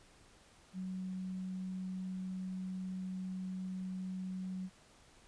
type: tone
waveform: sine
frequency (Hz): 186.3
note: F#3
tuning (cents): +12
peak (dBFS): -38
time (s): 0.73-4.7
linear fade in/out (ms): 50
effects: pink hiss -63 dBFS RMS until 5.27 s + resampled to 22050 Hz

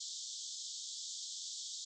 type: band-pass noise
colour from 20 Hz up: white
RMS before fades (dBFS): -45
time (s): 0-1.85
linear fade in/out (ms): 10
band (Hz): 3300 to 7600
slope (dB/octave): 96
effects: none

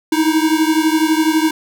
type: beating tone pair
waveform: square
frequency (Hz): 311.7 / 323.7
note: D#4 / E4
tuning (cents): +3 / -31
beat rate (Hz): 12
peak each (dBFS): -15 / -17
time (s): 0.12-1.51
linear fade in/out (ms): 5
effects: none

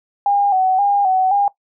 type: tone with vibrato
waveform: sine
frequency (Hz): 779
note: G5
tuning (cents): -11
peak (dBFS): -12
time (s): 0.26-1.48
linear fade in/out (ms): 2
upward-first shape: square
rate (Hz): 1.9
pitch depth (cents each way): 63
effects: noise-tail reverb RT60 0.1 s tail -18 dB re dry

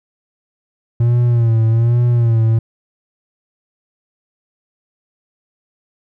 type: tone with vibrato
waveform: triangle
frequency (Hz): 116.54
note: A#2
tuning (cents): 0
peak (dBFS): -8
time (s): 1-2.59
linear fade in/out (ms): 5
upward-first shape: sine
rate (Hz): 1.2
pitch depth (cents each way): 68
effects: none

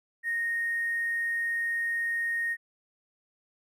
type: tone with hard clipping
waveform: triangle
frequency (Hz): 1858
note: A#6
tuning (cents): -6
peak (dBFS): -27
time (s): 0.23-2.57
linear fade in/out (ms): 50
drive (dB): 3
effects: none

